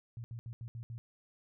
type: tone bursts at uneven times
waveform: sine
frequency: 116.54 Hz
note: A#2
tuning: in tune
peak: -40 dBFS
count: 6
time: 0.17-0.24 / 0.31-0.39 / 0.46-0.53 / 0.61-0.68 / 0.75-0.83 / 0.9-0.98 s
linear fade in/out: 0 ms
effects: none